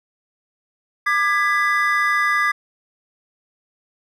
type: chord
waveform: triangle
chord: G# diminished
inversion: second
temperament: just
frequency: 1196.1 / 1661.2 / 1993.5 Hz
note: D6 / G#6 / B6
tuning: +31 / 0 / +16 cents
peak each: -18 / -19 / -19 dBFS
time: 1.06-2.52 s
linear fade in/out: 10 ms
effects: none